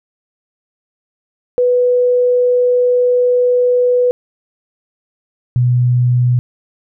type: tone pair in turn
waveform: sine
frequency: 493.9 / 123.47 Hz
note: B4 / B2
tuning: 0 / 0 cents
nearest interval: 2 octaves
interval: 2400 cents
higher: first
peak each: -9 dBFS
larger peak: neither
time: 1.58-4.11 / 5.56-6.39 s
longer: first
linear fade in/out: 0 ms
effects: none